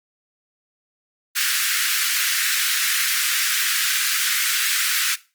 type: high-pass noise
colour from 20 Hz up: pink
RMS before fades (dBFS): -21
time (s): 1.35-5.16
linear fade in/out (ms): 20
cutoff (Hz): 1400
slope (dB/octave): 48
effects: noise-tail reverb RT60 0.3 s tail -18 dB re dry + Opus 32 kbps